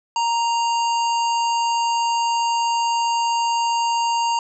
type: harmonic tone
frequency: 932.3 Hz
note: A#5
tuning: in tune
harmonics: 1 / 3 / 5 / 7 / 8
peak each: -18 / -28 / -32 / -35 / -36 dBFS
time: 0.16-4.39 s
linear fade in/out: 2 ms
effects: none

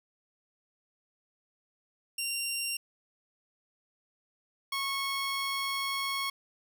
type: tone pair in turn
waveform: 15% pulse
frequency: 2767 / 1098.1 Hz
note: F7 / C#6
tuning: -17 / -17 cents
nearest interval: octave + major third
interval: 1600 cents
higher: first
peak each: -24 dBFS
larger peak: neither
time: 2.18-2.77 / 4.72-6.3 s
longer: second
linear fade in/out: 5 ms
effects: none

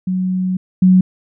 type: tone pair in turn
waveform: sine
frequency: 185 / 185 Hz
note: F#3 / F#3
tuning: 0 / 0 cents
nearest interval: unison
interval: 0 cents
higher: neither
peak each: -15 / -6 dBFS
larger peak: second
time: 0.07-0.57 / 0.82-1.01 s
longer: first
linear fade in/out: 5 ms
effects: none

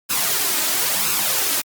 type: noise with flanger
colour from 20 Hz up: white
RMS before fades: -20 dBFS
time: 0.09-1.62 s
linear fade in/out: 20 ms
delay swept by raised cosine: 0.76 to 3.26 ms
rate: 0.99 Hz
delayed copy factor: +0.55
effects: high-pass 150 Hz 12 dB/octave + Opus 48 kbps

